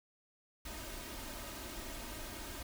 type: noise with comb filter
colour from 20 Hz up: pink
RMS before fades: -45 dBFS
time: 0.65-2.63 s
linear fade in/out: 5 ms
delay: 3.2 ms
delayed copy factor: +0.65
effects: none